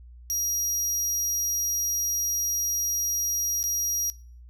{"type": "tone with dropouts", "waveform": "30% pulse", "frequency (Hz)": 5720, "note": "F8", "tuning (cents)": 41, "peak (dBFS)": -21, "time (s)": [0.3, 4.1], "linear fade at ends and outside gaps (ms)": 0, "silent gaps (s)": [3.629, 3.639], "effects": ["noise-tail reverb RT60 0.4 s tail -21 dB re dry", "added 60 Hz sine -44 dBFS peak until 4.49 s"]}